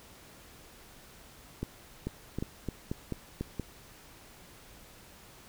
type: clicks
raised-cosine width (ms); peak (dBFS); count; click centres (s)
3; -20; 9; 1.63 / 2.07 / 2.386 / 2.425 / 2.687 / 2.915 / 3.123 / 3.41 / 3.597
effects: pink hiss -54 dBFS RMS until 5.48 s